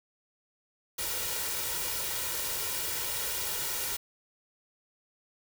white noise with comb filter, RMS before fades -33 dBFS, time 0.98-3.97 s, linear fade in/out 10 ms, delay 2.1 ms, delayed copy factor +0.6, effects none

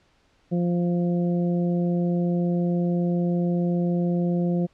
harmonic tone, 174.61 Hz, F3, in tune, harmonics 1 / 2 / 3 / 4, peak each -21 / -29 / -32 / -39 dBFS, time 0.51-4.67 s, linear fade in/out 20 ms, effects pink hiss -63 dBFS RMS until 4.73 s + low-pass 5000 Hz 12 dB/octave

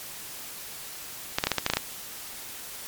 clicks, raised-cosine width 0.2 ms, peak -5 dBFS, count 9, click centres 1.385 / 1.439 / 1.47 / 1.517 / 1.583 / 1.664 / 1.7 / 1.736 / 1.77 s, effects white hiss -40 dBFS RMS until 2.87 s + MP3 96 kbps

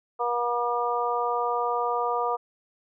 harmonic tone, 240 Hz, B3, 49 cents flat, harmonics 2 / 3 / 4 / 5, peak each -29 / -29 / -29 / -29 dBFS, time 0.19-2.37 s, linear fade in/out 20 ms, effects none

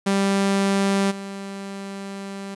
sawtooth tone with level steps, 196.8 Hz, G3, 7 cents sharp, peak -14 / -27 dBFS, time 0.06-2.55 s, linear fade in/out 10 ms, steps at 1.1 s, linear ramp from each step 20 ms, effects resampled to 24000 Hz + 9-bit

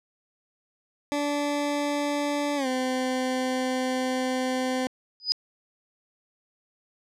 20% pulse tone with pitch glide, 290 to 256.9 Hz, D4 to C4, -22 to -32 cents, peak -20 dBFS, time 1.12-4.87 s, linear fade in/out 0 ms, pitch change -210 cents, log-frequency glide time 2.56-2.67 s
sine tone with exponential growth, 4978 Hz, D#8, in tune, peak -15 dBFS, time 5.2-5.32 s, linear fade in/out 0 ms, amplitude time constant 26 ms
effects low-pass 9000 Hz 12 dB/octave

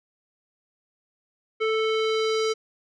square tone with low-pass filter sweep, 440 Hz, A4, in tune, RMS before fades -24 dBFS, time 1.6-2.54 s, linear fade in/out 20 ms, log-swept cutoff 2500 to 5500 Hz, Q 2, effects none

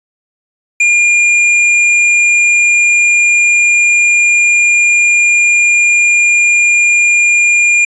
triangle tone with tanh clipping, 2411 Hz, D7, 45 cents sharp, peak -8 dBFS, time 0.8-7.85 s, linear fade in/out 5 ms, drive 17 dB, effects resampled to 24000 Hz

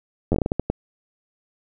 slowing click train, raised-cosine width 2 ms, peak -7 dBFS, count 10, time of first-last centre 0.32-0.7 s, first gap 10 ms, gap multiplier 1.34, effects none

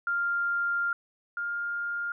sine tone pair in turn, 1396.9 / 1407.4 Hz, F6 / F6, 0 / +13 cents, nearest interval unison, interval 13 cents, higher second, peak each -25 / -29 dBFS, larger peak first, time 0.07-0.93 / 1.37-2.12 s, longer first, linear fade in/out 2 ms, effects none

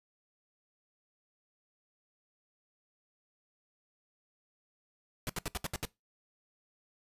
pink noise bursts, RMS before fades -35 dBFS, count 7, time 5.27-5.852 s, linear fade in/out 0 ms, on 24 ms, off 69 ms, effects noise-tail reverb RT60 0.2 s tail -22 dB re dry + resampled to 32000 Hz

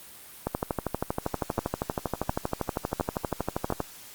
two click trains, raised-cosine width 1 ms, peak -12 / -12 dBFS, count 4 / 43, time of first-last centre 1.59-3.703 / 0.47-3.803 s, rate 1.42 / 12.6 Hz, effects white hiss -47 dBFS RMS until 4.14 s + Opus 32 kbps

